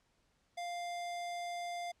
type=tone; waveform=square; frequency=698.5 Hz; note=F5; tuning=in tune; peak=-39 dBFS; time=0.57-1.92 s; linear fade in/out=10 ms; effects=pink hiss -75 dBFS RMS until 2 s + low-pass 8000 Hz 12 dB/octave